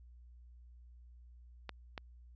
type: clicks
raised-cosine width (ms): 0.3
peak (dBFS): -25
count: 2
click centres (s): 1.693 / 1.978
effects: added 60 Hz sine -54 dBFS peak until 2.35 s + resampled to 16000 Hz